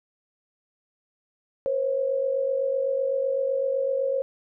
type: tone pair together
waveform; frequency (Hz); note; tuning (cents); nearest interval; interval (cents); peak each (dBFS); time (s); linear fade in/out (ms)
sine; 492.1 / 540; B4 / C#5; -6 / -45; major second; 161; -29 / -23; 1.66-4.22; 0
effects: none